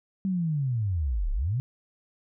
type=linear two-way sweep; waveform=sine; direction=down then up; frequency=196 to 30.87 to 135.4 Hz; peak=-24 dBFS; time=0.25-1.6 s; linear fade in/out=0 ms; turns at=1.32 s; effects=none